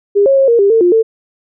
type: tone with pitch steps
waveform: sine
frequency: 404.4 / 545 / 540 / 467.9 / 399.2 / 451.6 / 353.4 / 447.8 Hz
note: G#4 / C#5 / C#5 / A#4 / G4 / A4 / F4 / A4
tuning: -46 / -29 / -45 / +6 / +32 / +45 / +21 / +30 cents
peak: -6 dBFS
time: 0.15-1.03 s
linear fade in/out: 20 ms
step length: 110 ms
effects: none